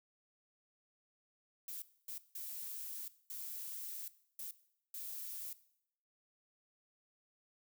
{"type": "noise bursts at uneven times", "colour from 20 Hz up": "violet", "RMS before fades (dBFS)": -45, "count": 6, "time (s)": [[1.68, 1.82], [2.08, 2.18], [2.35, 3.08], [3.3, 4.08], [4.39, 4.51], [4.94, 5.53]], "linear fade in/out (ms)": 2, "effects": ["noise-tail reverb RT60 0.7 s tail -17 dB re dry"]}